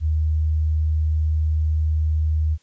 sine tone, 77.78 Hz, D#2, in tune, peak -17 dBFS, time 0-2.58 s, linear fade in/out 50 ms, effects white hiss -61 dBFS RMS until 2.62 s + resampled to 16000 Hz

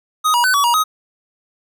square tone with pitch steps, 1251 / 961 / 1509 / 1135 / 952 / 1261 Hz, D#6 / B5 / F#6 / C#6 / A#5 / D#6, +9 / -48 / +34 / +41 / +36 / +23 cents, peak -13 dBFS, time 0.24-0.84 s, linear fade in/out 20 ms, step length 100 ms, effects none

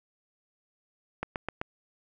click train, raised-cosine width 0.5 ms, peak -16 dBFS, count 4, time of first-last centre 1.23-1.615 s, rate 7.8 Hz, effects none

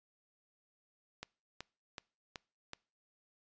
click train, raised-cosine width 0.2 ms, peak -25 dBFS, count 5, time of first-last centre 1.23-2.734 s, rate 2.66 Hz, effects noise-tail reverb RT60 0.4 s tail -25 dB re dry + resampled to 16000 Hz

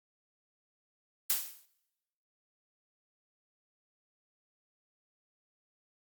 blue noise with exponential decay, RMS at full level -26 dBFS, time 1.3-1.65 s, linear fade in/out 0 ms, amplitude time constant 76 ms, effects noise-tail reverb RT60 1.0 s tail -24 dB re dry + Opus 48 kbps

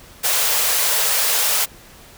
white high-pass noise, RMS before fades -18 dBFS, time 0.23-1.66 s, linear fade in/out 20 ms, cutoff 430 Hz, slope 96 dB/octave, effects pink hiss -44 dBFS RMS until 2.17 s

